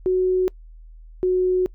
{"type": "tone pair in turn", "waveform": "sine", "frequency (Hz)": [369.6, 367.3], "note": ["F#4", "F#4"], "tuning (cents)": [-2, -13], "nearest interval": "unison", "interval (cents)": 11, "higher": "first", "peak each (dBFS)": -16, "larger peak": "neither", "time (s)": [[0.06, 0.48], [1.23, 1.66]], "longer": "second", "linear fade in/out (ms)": 0, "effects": ["noise-tail reverb RT60 0.1 s tail -25 dB re dry", "added 40 Hz sine -40 dBFS peak until 1.74 s"]}